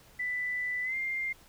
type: tone with pitch glide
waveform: sine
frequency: 1987 to 2105 Hz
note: B6 to C7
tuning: +10 to +10 cents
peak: -30 dBFS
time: 0.19-1.33 s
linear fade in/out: 10 ms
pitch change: +100 cents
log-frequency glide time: 0.83-0.95 s
effects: pink hiss -58 dBFS RMS until 1.48 s